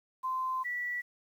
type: tone pair in turn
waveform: sine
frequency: 1036 / 1950.1 Hz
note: C6 / B6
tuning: -17 / -22 cents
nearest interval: major seventh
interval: 1095 cents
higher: second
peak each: -30 / -32 dBFS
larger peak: first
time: 0.23-0.64 / 0.64-1.02 s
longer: first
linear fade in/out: 20 ms
effects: 10-bit